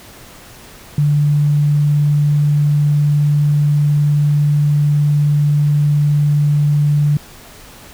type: tone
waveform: sine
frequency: 146.83 Hz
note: D3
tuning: in tune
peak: -10 dBFS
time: 0.98-7.17 s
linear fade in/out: 2 ms
effects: pink hiss -39 dBFS RMS until 7.93 s